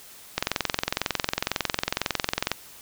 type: click train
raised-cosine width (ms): 0.2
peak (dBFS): -5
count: 48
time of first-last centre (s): 0.38-2.516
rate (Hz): 22
effects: white hiss -47 dBFS RMS until 2.81 s